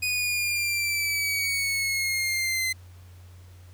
sawtooth exponential sweep, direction down, 2489 to 2054 Hz, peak -21 dBFS, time 0.02-2.73 s, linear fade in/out 10 ms, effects added 90 Hz sine -45 dBFS peak until 3.73 s + pink hiss -58 dBFS RMS until 3.73 s

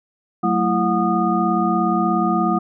sine tone cluster, 185.4 / 222.2 / 334.4 / 727 / 1229 Hz, F#3 / A3 / E4 / F#5 / D#6, +4 / +17 / +25 / -31 / -22 cents, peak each -22 dBFS, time 0.43-2.59 s, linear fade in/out 10 ms, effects none

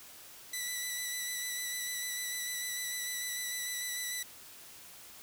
10% pulse tone with vibrato, 1975.5 Hz, B6, in tune, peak -26 dBFS, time 0.53-4.23 s, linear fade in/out 5 ms, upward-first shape square, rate 6.7 Hz, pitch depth 14 cents each way, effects white hiss -52 dBFS RMS until 5.22 s

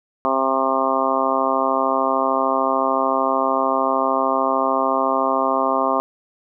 harmonic tone, 133.4 Hz, C3, 34 cents sharp, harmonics 2 / 3 / 4 / 5 / 6 / 7 / 8 / 9, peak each -26 / -28 / -25 / -23 / -26 / -26 / -22 / -25 dBFS, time 0.25-6 s, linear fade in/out 0 ms, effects none

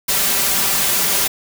white noise with comb filter, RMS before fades -17 dBFS, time 0.08-1.28 s, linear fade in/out 10 ms, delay 5.1 ms, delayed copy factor +0.6, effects none

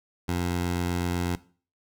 15% pulse tone, 88 Hz, F2, 14 cents sharp, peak -19 dBFS, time 0.28-1.36 s, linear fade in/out 10 ms, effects noise-tail reverb RT60 0.4 s tail -18 dB re dry

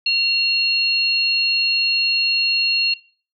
sine tone pair together, 2755 / 4291 Hz, F7 / C8, -24 / +43 cents, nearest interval minor sixth, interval 767 cents, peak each -18 / -18 dBFS, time 0.06-2.94 s, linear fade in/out 5 ms, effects noise-tail reverb RT60 0.4 s tail -19 dB re dry

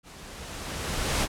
pink noise with level ramp, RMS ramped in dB -47 to -24 dBFS, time 0.03-1.28 s, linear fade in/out 50 ms, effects low-pass 10000 Hz 12 dB/octave

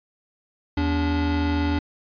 square tone pair together, 81 / 288.3 Hz, E2 / D4, -30 / -32 cents, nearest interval octave + minor seventh, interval 2198 cents, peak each -24 dBFS, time 0.77-1.79 s, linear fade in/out 5 ms, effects resampled to 11025 Hz

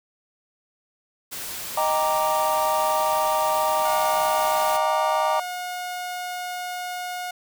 white noise, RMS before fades -33 dBFS, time 1.31-4.78 s, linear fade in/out 20 ms
triangle chord, Eb major seventh, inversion none, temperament equal, 622.3 / 784 / 932.3 / 1174.7 Hz, Eb5 / G5 / Bb5 / D6, 0 / 0 / 0 / 0 cents, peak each -23 / -25 / -22 / -25 dBFS, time 1.77-5.4 s, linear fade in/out 5 ms
sawtooth tone, 721 Hz, F#5, 45 cents flat, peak -25 dBFS, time 3.85-7.31 s, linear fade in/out 5 ms
effects none

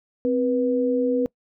sine tone pair together, 260 / 488.6 Hz, C4 / B4, -11 / -19 cents, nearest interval major seventh, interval 1092 cents, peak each -22 / -21 dBFS, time 0.25-1.26 s, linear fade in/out 0 ms, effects noise-tail reverb RT60 0.1 s tail -24 dB re dry

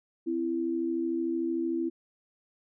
sine tone pair together, 260.1 / 333.4 Hz, C4 / E4, -10 / +20 cents, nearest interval major third, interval 430 cents, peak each -33 / -28 dBFS, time 0.26-1.9 s, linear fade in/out 20 ms, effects none

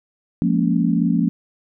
sine chord, Bb minor seventh, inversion second, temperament just, 174.81 / 209.8 / 233.1 / 279.7 Hz, F3 / Ab3 / Bb3 / Db4, +2 / +18 / 0 / +16 cents, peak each -19 / -23 / -20 / -22 dBFS, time 0.42-1.29 s, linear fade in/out 0 ms, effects none

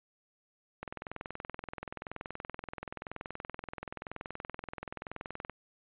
click train, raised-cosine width 0.5 ms, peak -24 dBFS, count 99, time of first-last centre 0.83-5.497 s, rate 21 Hz, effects resampled to 8000 Hz

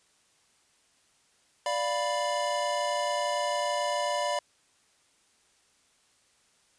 square chord, B diminished, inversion first, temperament equal, 587.3 / 698.5 / 987.8 Hz, D5 / F5 / B5, 0 / 0 / 0 cents, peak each -31 / -34 / -32 dBFS, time 1.66-4.39 s, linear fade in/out 2 ms, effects white hiss -66 dBFS RMS until 6.78 s + resampled to 22050 Hz

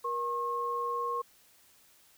sine tone pair together, 475.6 / 1079.8 Hz, A#4 / C#6, +35 / -46 cents, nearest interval octave + major second, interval 1419 cents, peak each -36 / -31 dBFS, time 0.04-1.22 s, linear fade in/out 10 ms, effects white hiss -62 dBFS RMS until 2.17 s

